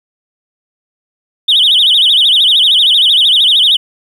sine tone with vibrato, 3345 Hz, G#7, 12 cents sharp, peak -4 dBFS, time 1.48-3.77 s, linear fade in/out 10 ms, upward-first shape sine, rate 13 Hz, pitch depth 220 cents each way, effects tanh soft clip ceiling -2 dBFS + 7-bit

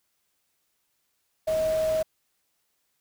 sine tone in noise, 633 Hz, D#5, 30 cents sharp, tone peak -22 dBFS, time 1.47-2.03 s, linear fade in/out 10 ms, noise pink, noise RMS -39 dBFS, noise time 1.47-2.03 s, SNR +14 dB, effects white hiss -74 dBFS RMS until 3 s

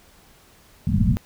white low-pass noise, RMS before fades -19 dBFS, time 0.87-1.17 s, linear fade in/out 0 ms, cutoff 230 Hz, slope 96 dB/octave, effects pink hiss -53 dBFS RMS until 1.25 s

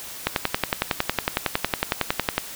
click train, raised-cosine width 0.3 ms, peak -3 dBFS, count 24, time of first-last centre 0.27-2.38 s, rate 10.9 Hz, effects white hiss -37 dBFS RMS until 2.55 s

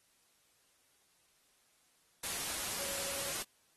sine tone in noise, 554.4 Hz, C#5, in tune, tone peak -47 dBFS, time 2.78-3.33 s, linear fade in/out 10 ms, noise white, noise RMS -38 dBFS, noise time 2.23-3.43 s, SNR -12 dB, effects white hiss -71 dBFS RMS until 3.76 s + AAC 32 kbps

